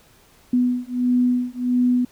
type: beating tone pair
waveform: sine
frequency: 246.9 / 248.4 Hz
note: B3 / B3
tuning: 0 / +10 cents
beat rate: 1.5 Hz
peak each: -20 / -20 dBFS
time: 0.53-2.05 s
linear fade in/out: 5 ms
effects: pink hiss -54 dBFS RMS until 2.11 s